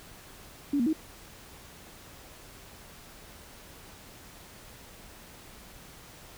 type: tone with pitch steps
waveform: sine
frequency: 285.3 / 237 / 315.4 Hz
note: C#4 / A#3 / D#4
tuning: +50 / +29 / +24 cents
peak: -23 dBFS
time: 0.73-0.931 s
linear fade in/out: 5 ms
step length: 67 ms
effects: pink hiss -50 dBFS RMS until 6.37 s